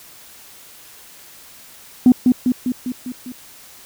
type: tone with echo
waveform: sine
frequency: 250 Hz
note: B3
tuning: 21 cents sharp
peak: -4 dBFS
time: 2.06-2.12 s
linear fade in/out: 2 ms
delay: 200 ms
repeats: 6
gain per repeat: -4 dB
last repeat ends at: 3.32 s
effects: tanh soft clip ceiling -3 dBFS + white hiss -43 dBFS RMS until 3.85 s